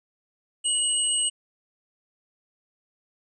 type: tone pair together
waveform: sine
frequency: 2918 / 8311 Hz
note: F#7 / C9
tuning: -25 / -13 cents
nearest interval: octave + tritone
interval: 1812 cents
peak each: -26 / -23 dBFS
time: 0.64-1.3 s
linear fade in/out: 20 ms
effects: none